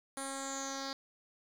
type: tone with low-pass filter sweep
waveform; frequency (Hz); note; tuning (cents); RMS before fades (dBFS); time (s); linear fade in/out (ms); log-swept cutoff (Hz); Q
10% pulse; 271.6; C#4; -35; -40; 0.17-0.93; 2; 9900 to 4900; 7.1
effects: 10-bit